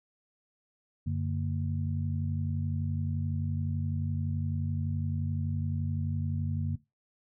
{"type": "tone cluster", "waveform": "sine", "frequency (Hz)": [92.5, 144.2, 230.6], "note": ["F#2", "D3", "A#3"], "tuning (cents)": [0, -31, -19], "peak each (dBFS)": [-31, -32, -37], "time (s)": [1.06, 6.76], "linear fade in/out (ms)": 10, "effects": ["noise-tail reverb RT60 0.2 s tail -17 dB re dry"]}